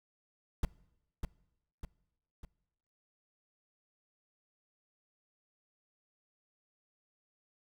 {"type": "noise with echo", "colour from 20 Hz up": "brown", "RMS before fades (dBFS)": -28, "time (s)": [0.63, 0.65], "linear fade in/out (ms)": 2, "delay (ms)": 600, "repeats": 3, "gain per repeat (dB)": -6, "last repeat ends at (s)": 2.45, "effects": ["noise-tail reverb RT60 0.9 s tail -22 dB re dry"]}